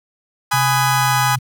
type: chord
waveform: 35% pulse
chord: G# minor seventh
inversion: none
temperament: just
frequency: 830.6 / 996.7 / 1245.9 / 1495.1 Hz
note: G#5 / B5 / D#6 / F#6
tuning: 0 / +16 / +2 / +18 cents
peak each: -17 / -19 / -19 / -23 dBFS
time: 0.51-1.36 s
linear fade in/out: 10 ms
type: tone with pitch glide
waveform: sine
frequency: 130 to 127.91 Hz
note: C3 to C3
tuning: -11 to -39 cents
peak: -20 dBFS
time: 0.53-1.39 s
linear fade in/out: 10 ms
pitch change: -28 cents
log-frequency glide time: 0.98-1.18 s
effects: 8-bit